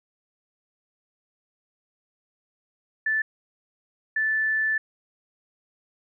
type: tone bursts at uneven times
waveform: sine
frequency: 1754 Hz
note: A6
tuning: 6 cents flat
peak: -21 dBFS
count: 2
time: 3.06-3.22 / 4.16-4.78 s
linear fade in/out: 5 ms
effects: none

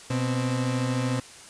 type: tone pair together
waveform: 35% pulse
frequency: 124.1 / 261.6 Hz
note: B2 / C4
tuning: +9 / 0 cents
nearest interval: octave + minor second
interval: 1291 cents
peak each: -24 / -27 dBFS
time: 0.1-1.2 s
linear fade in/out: 5 ms
effects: white hiss -46 dBFS RMS until 1.49 s + resampled to 22050 Hz

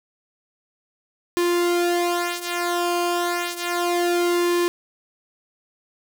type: tone with flanger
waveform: sawtooth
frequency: 349.2 Hz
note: F4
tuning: in tune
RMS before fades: -22 dBFS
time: 1.37-4.68 s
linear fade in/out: 0 ms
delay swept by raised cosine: 1.5 to 3.4 ms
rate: 0.31 Hz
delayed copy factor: -0.75
effects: none

